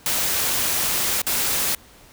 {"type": "noise with dropouts", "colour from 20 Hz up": "white", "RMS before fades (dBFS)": -22, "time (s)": [0.06, 1.75], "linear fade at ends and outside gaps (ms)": 2, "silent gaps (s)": [1.218, 1.266], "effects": ["pink hiss -49 dBFS RMS until 2.12 s"]}